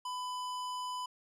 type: tone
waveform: square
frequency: 1000 Hz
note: B5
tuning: 21 cents sharp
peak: -37 dBFS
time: 0.05-1.06 s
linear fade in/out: 5 ms
effects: low-pass 10000 Hz 12 dB/octave